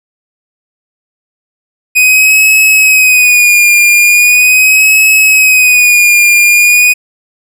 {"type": "tone with vibrato", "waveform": "45% pulse", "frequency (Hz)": 2489, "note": "D#7", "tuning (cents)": 0, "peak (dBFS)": -3, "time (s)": [1.95, 6.94], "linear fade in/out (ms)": 20, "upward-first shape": "sine", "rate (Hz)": 0.4, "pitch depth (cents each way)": 57, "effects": []}